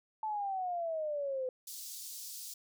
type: exponential sweep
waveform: sine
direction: down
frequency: 880 to 505 Hz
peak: -33 dBFS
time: 0.23-1.49 s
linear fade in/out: 2 ms
type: high-pass noise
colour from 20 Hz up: pink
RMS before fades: -45 dBFS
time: 1.67-2.54 s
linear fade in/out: 5 ms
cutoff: 4700 Hz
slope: 24 dB/octave
effects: none